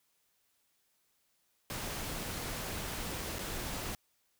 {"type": "noise with dropouts", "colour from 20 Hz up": "pink", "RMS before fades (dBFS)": -39, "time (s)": [1.7, 3.95], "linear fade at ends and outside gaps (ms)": 1, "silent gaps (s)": [3.386, 3.391], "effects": ["white hiss -75 dBFS RMS until 4.39 s"]}